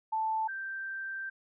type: tone pair in turn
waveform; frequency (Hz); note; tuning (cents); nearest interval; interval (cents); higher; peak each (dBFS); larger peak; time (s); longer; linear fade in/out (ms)
sine; 880 / 1568; A5 / G6; 0 / 0; minor seventh; 1000; second; -28 / -35; first; 0.12-0.48 / 0.48-1.3; second; 10
effects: none